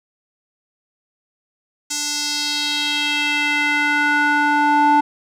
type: tone with band-pass filter sweep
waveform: square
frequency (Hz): 293.7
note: D4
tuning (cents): 0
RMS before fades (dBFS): -18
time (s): 1.9-5.01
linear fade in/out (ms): 10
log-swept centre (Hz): 6600 to 860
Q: 2.4
effects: none